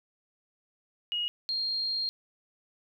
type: tone pair in turn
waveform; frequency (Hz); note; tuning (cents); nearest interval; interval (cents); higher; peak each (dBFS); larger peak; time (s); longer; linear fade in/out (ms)
sine; 2883 / 4218; F#7 / C8; -46 / +13; perfect fifth; 659; second; -28; neither; 1.12-1.28 / 1.49-2.09; second; 0
effects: 11-bit